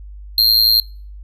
square tone with amplitude modulation, 4200 Hz, C8, 6 cents sharp, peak -7 dBFS, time 0.38-0.8 s, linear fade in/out 2 ms, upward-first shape sine, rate 111 Hz, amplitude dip 80%, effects noise-tail reverb RT60 0.4 s tail -22 dB re dry + added 50 Hz sine -32 dBFS peak until 1.23 s

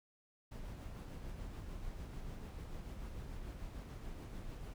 brown noise with tremolo, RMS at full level -45 dBFS, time 0.51-4.74 s, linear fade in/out 10 ms, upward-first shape sine, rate 6.8 Hz, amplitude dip 30%, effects none

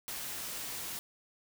white noise, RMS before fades -40 dBFS, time 0.08-0.99 s, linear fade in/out 0 ms, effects none

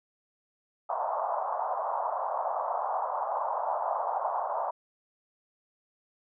pink band-pass noise, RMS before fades -31 dBFS, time 0.89-4.71 s, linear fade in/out 10 ms, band 620 to 1100 Hz, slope 48 dB/octave, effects none

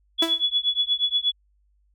sine tone with tremolo, 3400 Hz, G#7, 40 cents sharp, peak -16 dBFS, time 0.18-1.32 s, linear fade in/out 20 ms, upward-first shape triangle, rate 8.4 Hz, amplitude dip 100%
sawtooth tone with exponential decay, 329.6 Hz, E4, in tune, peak -16 dBFS, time 0.22-0.44 s, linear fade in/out 5 ms, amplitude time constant 46 ms
effects added 50 Hz sine -61 dBFS peak until 1.94 s

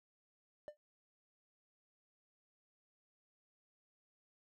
triangle tone with exponential decay, 597 Hz, D5, 28 cents sharp, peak -39 dBFS, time 0.68-0.77 s, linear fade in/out 0 ms, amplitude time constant 18 ms, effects none

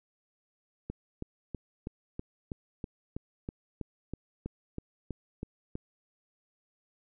click train, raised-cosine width 3 ms, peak -23 dBFS, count 16, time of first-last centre 0.9-5.754 s, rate 3.09 Hz, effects none

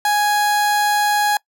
30% pulse tone, 830.6 Hz, G#5, in tune, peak -12 dBFS, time 0.05-1.37 s, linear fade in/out 2 ms, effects noise-tail reverb RT60 0.1 s tail -24 dB re dry

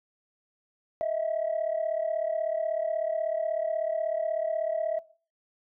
sine tone pair together, 630 / 666.3 Hz, D#5 / E5, +21 / +18 cents, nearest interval minor second, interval 97 cents, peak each -28 dBFS, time 1.01-4.99 s, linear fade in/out 0 ms, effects noise-tail reverb RT60 0.4 s tail -19 dB re dry + tanh soft clip ceiling -21 dBFS

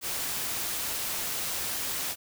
white noise, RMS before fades -32 dBFS, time 0.01-2.16 s, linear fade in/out 50 ms, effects none

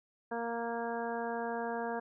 harmonic tone, 233.1 Hz, A#3, in tune, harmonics 1 / 2 / 3 / 4 / 5 / 6 / 7, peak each -41 / -38 / -39 / -41 / -49 / -49 / -44 dBFS, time 0.31-2 s, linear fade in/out 10 ms, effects none

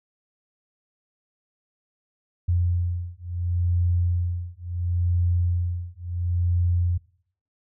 sine beating tone pair, 87.31 / 88.03 Hz, F2 / F2, 0 / +14 cents, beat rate 0.72 Hz, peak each -24 dBFS, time 2.48-6.98 s, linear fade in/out 10 ms, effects noise-tail reverb RT60 0.6 s tail -22 dB re dry

